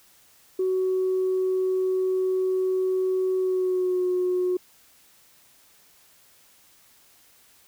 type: tone with pitch glide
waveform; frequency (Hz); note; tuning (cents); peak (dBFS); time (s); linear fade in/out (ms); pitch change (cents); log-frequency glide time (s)
sine; 373.7 to 363.3; F#4 to F#4; +17 to -32; -20; 0.59-4.57; 5; -49; 3.38-4.06
effects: tanh soft clip ceiling -17 dBFS + white hiss -57 dBFS RMS until 7.67 s